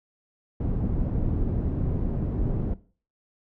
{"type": "low-pass noise", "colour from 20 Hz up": "pink", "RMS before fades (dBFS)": -26, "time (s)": [0.6, 2.74], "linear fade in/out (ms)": 5, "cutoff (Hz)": 280, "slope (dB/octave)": 12, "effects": ["noise-tail reverb RT60 0.4 s tail -18 dB re dry"]}